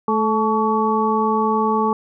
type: harmonic tone with a mistuned harmonic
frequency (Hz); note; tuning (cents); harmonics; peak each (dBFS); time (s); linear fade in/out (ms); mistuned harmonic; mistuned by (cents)
217.5; A3; -20; 1 / 2 / 4 / 5; -21 / -21 / -21 / -21; 0.08-1.93; 2; 5; +61
effects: none